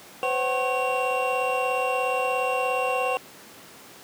triangle tone cluster, 507 / 544 / 756 / 1083 / 2751 Hz, B4 / C#5 / F#5 / C#6 / F7, +45 / -33 / +37 / -41 / -27 cents, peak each -25 / -31 / -26 / -28 / -28 dBFS, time 0.23-3.17 s, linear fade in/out 0 ms, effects pink hiss -46 dBFS RMS until 4.03 s + high-pass 200 Hz 12 dB/octave

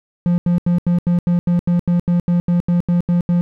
triangle tone bursts, 174.61 Hz, F3, in tune, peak -10 dBFS, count 16, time 0.26-3.41 s, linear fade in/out 0 ms, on 120 ms, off 82 ms, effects none

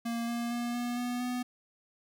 square tone with pitch steps, 233.1 / 235.9 / 238.8 / 241.7 / 244.7 / 247.7 Hz, A#3 / A#3 / A#3 / B3 / B3 / B3, 0 / +21 / +42 / -37 / -16 / +5 cents, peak -32 dBFS, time 0.05-1.43 s, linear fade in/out 10 ms, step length 230 ms, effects none

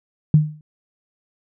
sine tone with exponential decay, 152.4 Hz, D#3, 36 cents flat, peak -6 dBFS, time 0.34-0.61 s, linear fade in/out 2 ms, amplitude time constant 57 ms, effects none

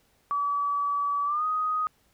sine tone with pitch glide, 1146 to 1249.7 Hz, D6 to D#6, -43 to +7 cents, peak -24 dBFS, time 0.31-1.87 s, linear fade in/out 0 ms, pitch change +150 cents, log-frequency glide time 1.25-1.45 s, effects pink hiss -66 dBFS RMS until 2.13 s

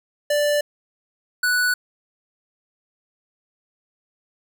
square tone pair in turn, 587.3 / 1479.9 Hz, D5 / F#6, 0 / 0 cents, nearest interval octave + major third, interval 1600 cents, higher second, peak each -18 dBFS, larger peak neither, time 0.3-0.61 / 1.43-1.74 s, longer neither, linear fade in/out 5 ms, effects none

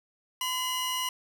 sawtooth tone pair together, 1019 / 2882 Hz, C6 / F#7, -46 / -46 cents, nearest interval octave + tritone, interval 1800 cents, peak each -28 dBFS, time 0.41-1.09 s, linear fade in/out 2 ms, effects none

